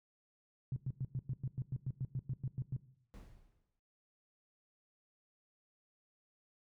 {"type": "tone bursts", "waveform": "sine", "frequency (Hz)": 130.5, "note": "C3", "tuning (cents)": -4, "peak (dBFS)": -34, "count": 15, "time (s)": [0.72, 2.765], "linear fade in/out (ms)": 2, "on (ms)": 43, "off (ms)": 100}
{"type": "noise with exponential decay", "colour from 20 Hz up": "brown", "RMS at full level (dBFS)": -48, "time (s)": [3.14, 3.79], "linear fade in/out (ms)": 0, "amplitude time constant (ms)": 140}
{"effects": ["noise-tail reverb RT60 0.8 s tail -18 dB re dry"]}